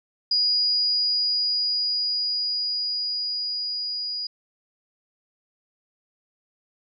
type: tone with level ramp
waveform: sine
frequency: 4895 Hz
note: D#8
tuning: 29 cents flat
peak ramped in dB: -18 to -27 dBFS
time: 0.31-4.27 s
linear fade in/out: 5 ms
effects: none